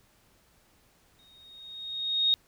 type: tone with exponential growth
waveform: sine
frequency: 3729 Hz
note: A#7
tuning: in tune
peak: -19 dBFS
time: 1.19-2.34 s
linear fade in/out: 0 ms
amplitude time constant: 250 ms
effects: pink hiss -64 dBFS RMS until 2.47 s